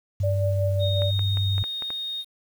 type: tone with vibrato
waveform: sine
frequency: 98 Hz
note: G2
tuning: in tune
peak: -21 dBFS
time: 0.2-1.63 s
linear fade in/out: 5 ms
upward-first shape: triangle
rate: 1.3 Hz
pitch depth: 13 cents each way
type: tone with tremolo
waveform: sine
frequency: 583 Hz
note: D5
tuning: 13 cents flat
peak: -24 dBFS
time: 0.23-1.11 s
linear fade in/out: 10 ms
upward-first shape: sine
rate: 5.4 Hz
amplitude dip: 50%
type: tone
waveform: sine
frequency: 3708 Hz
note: A#7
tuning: 10 cents flat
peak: -28 dBFS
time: 0.79-2.25 s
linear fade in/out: 50 ms
type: clicks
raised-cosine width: 0.5 ms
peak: -22 dBFS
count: 7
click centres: 1.02 / 1.193 / 1.372 / 1.581 / 1.64 / 1.823 / 1.904 s
effects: 8-bit